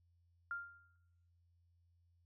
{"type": "tone with exponential decay", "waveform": "sine", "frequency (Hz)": 1396.9, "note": "F6", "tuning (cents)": 0, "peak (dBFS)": -37, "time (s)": [0.51, 0.96], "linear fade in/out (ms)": 1, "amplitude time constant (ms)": 96, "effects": ["noise-tail reverb RT60 1.0 s tail -21 dB re dry", "added 86 Hz sine -70 dBFS peak until 2.25 s"]}